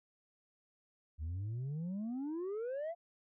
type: exponential sweep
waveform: sine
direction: up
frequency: 73.42 to 700 Hz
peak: -34 dBFS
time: 1.18-2.95 s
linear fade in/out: 50 ms
effects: tanh soft clip ceiling -36 dBFS